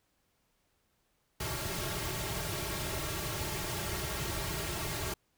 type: noise with comb filter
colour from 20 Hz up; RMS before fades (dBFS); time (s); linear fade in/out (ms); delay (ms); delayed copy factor
pink; -36; 1.4-5.14; 5; 4; -0.8
effects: pink hiss -75 dBFS RMS until 5.37 s